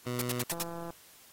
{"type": "tone", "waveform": "15% pulse", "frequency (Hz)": 122.9, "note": "B2", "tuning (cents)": -8, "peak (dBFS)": -26, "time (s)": [0.06, 0.44], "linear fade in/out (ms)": 10}
{"type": "noise bursts", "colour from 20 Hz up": "white", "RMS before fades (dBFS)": -32, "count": 5, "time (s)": [0.19, 0.625], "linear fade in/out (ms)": 2, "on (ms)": 27, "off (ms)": 75}
{"type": "click train", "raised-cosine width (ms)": 1, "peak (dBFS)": -28, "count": 66, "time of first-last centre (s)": [0.52, 0.905], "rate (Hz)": 169}
{"effects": ["white hiss -57 dBFS RMS until 1.32 s", "AAC 48 kbps"]}